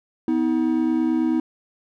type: tone pair together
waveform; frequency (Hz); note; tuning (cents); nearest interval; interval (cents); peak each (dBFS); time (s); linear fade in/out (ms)
triangle; 249.9 / 319.1; B3 / D#4; +21 / +44; major third; 423; -20 / -18; 0.28-1.4; 2
effects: none